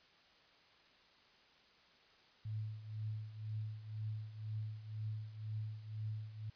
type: tone with tremolo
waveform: sine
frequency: 108.1 Hz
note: A2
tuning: 30 cents flat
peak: -37 dBFS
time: 2.45-6.5 s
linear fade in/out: 5 ms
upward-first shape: triangle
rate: 2 Hz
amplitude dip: 80%
effects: white hiss -66 dBFS RMS until 6.55 s + resampled to 11025 Hz